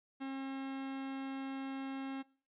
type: tone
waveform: 45% pulse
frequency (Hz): 269.3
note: C#4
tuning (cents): -50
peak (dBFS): -39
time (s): 0.2-2.23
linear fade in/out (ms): 20
effects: noise-tail reverb RT60 0.4 s tail -21 dB re dry + resampled to 8000 Hz